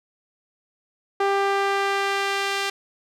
sawtooth tone with band-pass filter sweep, 395.8 Hz, G4, 17 cents sharp, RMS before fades -23 dBFS, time 1.2-2.7 s, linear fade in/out 5 ms, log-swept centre 850 to 3100 Hz, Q 0.71, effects none

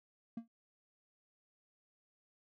triangle tone with exponential decay, 230 Hz, A#3, 23 cents flat, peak -34 dBFS, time 0.37-0.48 s, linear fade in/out 5 ms, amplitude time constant 22 ms, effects none

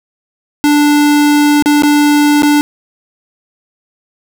square tone with dropouts, 293.7 Hz, D4, in tune, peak -7 dBFS, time 0.64-2.61 s, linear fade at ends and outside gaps 0 ms, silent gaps 1.624-1.659 / 1.822-1.834 / 2.422-2.432 s, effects none

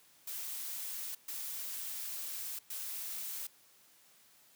blue noise bursts at uneven times, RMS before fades -41 dBFS, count 3, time 0.27-1.15 / 1.28-2.59 / 2.7-3.47 s, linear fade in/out 5 ms, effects white hiss -64 dBFS RMS until 4.55 s + high-pass 100 Hz 12 dB/octave

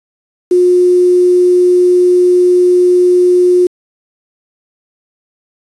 sine tone with quantisation, 359.1 Hz, F4, 48 cents sharp, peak -5 dBFS, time 0.51-3.67 s, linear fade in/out 5 ms, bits 5, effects resampled to 24000 Hz

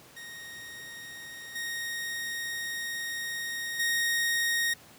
sawtooth tone with level steps, 1864.7 Hz, A#6, in tune, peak -38 / -29 / -22 dBFS, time 0.16-4.74 s, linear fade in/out 10 ms, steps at 1.55 / 3.79 s, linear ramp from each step 10 ms, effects pink hiss -53 dBFS RMS until 4.98 s + high-pass 100 Hz 12 dB/octave

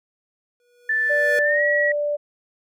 square tone with exponential growth, 485.3 Hz, B4, 30 cents flat, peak -24 dBFS, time 0.6-1.39 s, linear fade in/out 1 ms, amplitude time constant 170 ms
sine tone with pitch glide, 1760 to 1919.3 Hz, A6 to B6, 0 to -50 cents, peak -18 dBFS, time 0.89-1.92 s, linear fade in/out 5 ms, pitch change +150 cents, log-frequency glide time 1.43-1.63 s
sine tone, 587.3 Hz, D5, in tune, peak -20 dBFS, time 1.09-2.17 s, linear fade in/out 20 ms
effects none

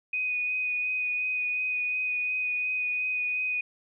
sine tone with vibrato, 2489 Hz, D#7, in tune, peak -26 dBFS, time 0.13-3.61 s, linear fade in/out 5 ms, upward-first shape sine, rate 2.8 Hz, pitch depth 14 cents each way, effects none

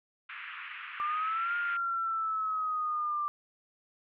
pink band-pass noise, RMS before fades -43 dBFS, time 0.29-1.77 s, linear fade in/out 5 ms, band 1200 to 2800 Hz, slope 48 dB/octave
sine exponential two-way sweep, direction up then down, 1181 to 1415 to 1181 Hz, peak -29 dBFS, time 1-3.28 s, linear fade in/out 0 ms, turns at 1.56 s
effects none

